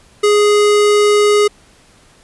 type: tone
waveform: square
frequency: 415.3 Hz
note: G#4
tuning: in tune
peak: -9 dBFS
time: 0.23-1.48 s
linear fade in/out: 10 ms
effects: pink hiss -48 dBFS RMS until 2.23 s + resampled to 24000 Hz